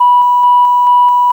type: tone with tremolo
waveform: sine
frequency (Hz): 980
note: B5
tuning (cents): -14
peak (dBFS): -3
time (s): 0-1.32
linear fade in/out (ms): 10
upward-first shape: square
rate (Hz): 2.3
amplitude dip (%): 25
effects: tanh soft clip ceiling 0 dBFS + 7-bit